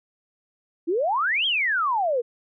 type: exponential two-way sweep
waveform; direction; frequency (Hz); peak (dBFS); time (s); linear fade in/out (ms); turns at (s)
sine; up then down; 311.1 to 3322 to 453.7; -20; 0.87-2.22; 20; 1.46
effects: none